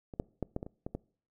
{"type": "clicks", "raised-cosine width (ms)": 2, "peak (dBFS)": [-30, -17, -19, -20, -25, -30, -24, -22], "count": 8, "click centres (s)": [0.138, 0.199, 0.427, 0.564, 0.629, 0.665, 0.865, 0.95], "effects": ["noise-tail reverb RT60 0.5 s tail -24 dB re dry"]}